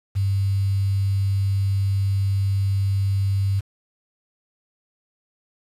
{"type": "tone with quantisation", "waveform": "sine", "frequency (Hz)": 98, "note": "G2", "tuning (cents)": 0, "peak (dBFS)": -18, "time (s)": [0.15, 3.61], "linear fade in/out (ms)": 20, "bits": 7, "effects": ["resampled to 32000 Hz"]}